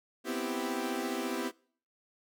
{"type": "chord", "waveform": "sawtooth", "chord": "C major seventh", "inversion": "third", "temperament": "equal", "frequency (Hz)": [246.9, 261.6, 329.6, 392], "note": ["B3", "C4", "E4", "G4"], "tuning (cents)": [0, 0, 0, 0], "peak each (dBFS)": -34, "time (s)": [0.24, 1.52], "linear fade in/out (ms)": 50, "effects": ["noise-tail reverb RT60 0.5 s tail -24 dB re dry"]}